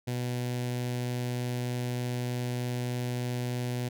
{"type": "tone with notch filter", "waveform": "sawtooth", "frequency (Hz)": 123.3, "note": "B2", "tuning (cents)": -2, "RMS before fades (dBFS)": -32, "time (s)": [0.07, 3.89], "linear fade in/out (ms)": 10, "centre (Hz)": 1200, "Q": 1.4, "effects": []}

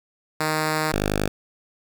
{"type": "tone pair in turn", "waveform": "5% pulse", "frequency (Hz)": [155.56, 50.61], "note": ["D#3", "G#1"], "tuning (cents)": [0, -44], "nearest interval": "octave + perfect fifth", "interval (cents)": 1944, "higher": "first", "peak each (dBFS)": -10, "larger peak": "neither", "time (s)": [[0.4, 0.92], [0.92, 1.28]], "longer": "first", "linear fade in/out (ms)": 5, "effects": []}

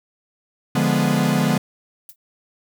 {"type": "chord", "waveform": "45% pulse", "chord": "D diminished seventh", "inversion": "none", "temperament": "equal", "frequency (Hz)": [146.83, 174.61, 207.7, 246.9], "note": ["D3", "F3", "Ab3", "Cb4"], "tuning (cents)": [0, 0, 0, 0], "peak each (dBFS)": -22, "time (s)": [0.75, 1.58], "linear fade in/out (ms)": 5}
{"type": "noise with exponential decay", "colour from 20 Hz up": "violet", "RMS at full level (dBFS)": -33, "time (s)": [2.09, 2.16], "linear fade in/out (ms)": 2, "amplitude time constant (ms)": 15}
{"effects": []}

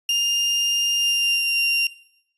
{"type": "tone with pitch glide", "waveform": "35% pulse", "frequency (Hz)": [2809, 2774], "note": ["F7", "F7"], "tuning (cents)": [9, -12], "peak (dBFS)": -16, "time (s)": [0.09, 1.87], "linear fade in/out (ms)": 2, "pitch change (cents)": -21, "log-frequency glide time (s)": [0.97, 1.55], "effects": ["noise-tail reverb RT60 0.7 s tail -18 dB re dry", "resampled to 24000 Hz"]}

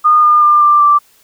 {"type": "tone with pitch steps", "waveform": "sine", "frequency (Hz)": [1222, 1209.4, 1196.9, 1184.5, 1172.2], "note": ["D#6", "D#6", "D6", "D6", "D6"], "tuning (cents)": [-32, -50, 32, 14, -4], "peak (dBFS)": -5, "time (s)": [0.04, 0.99], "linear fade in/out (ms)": 20, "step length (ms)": 190, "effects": ["white hiss -50 dBFS RMS until 1.23 s"]}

